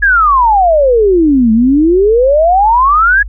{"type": "exponential two-way sweep", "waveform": "sine", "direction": "down then up", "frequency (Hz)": [1700, 216, 1700], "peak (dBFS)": -5, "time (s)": [0.02, 3.23], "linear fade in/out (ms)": 10, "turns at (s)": 1.52, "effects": ["added 50 Hz sine -21 dBFS peak until 3.28 s"]}